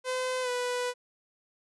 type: tone with pitch glide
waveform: sawtooth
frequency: 511 to 493.6 Hz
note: C5 to B4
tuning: -41 to -1 cents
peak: -25 dBFS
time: 0.04-0.94 s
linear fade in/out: 50 ms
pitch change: -60 cents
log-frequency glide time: 0.42-0.49 s
effects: resampled to 24000 Hz